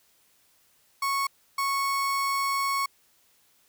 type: tone bursts at uneven times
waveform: 35% pulse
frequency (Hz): 1104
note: C#6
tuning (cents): -7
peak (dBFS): -23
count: 2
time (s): 1.02-1.27 / 1.58-2.86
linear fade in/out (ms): 5
effects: white hiss -64 dBFS RMS until 3.68 s